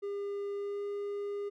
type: tone with pitch glide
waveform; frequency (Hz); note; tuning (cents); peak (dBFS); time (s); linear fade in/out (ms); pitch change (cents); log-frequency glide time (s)
triangle; 403.1 to 406.4; G4 to G#4; +48 to -38; -32; 0.02-1.5; 20; +14; 0.54-0.83
effects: none